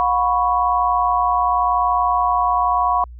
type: chord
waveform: sine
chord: F# suspended fourth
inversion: none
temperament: equal with one note detuned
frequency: 721.4 / 987.8 / 1108.7 Hz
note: F#5 / B5 / C#6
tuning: -44 / 0 / 0 cents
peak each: -19 dBFS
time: 0-3.04 s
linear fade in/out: 0 ms
effects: added 60 Hz sine -34 dBFS peak until 3.19 s